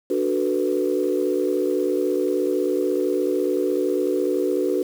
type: chord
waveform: sine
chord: B minor seventh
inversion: first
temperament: equal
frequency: 293.7 / 370 / 440 / 493.9 Hz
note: D4 / F#4 / A4 / B4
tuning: 0 / 0 / 0 / 0 cents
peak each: -25 / -22 / -26 / -25 dBFS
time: 0.1-4.83 s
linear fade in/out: 5 ms
effects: tanh soft clip ceiling -9 dBFS + 7-bit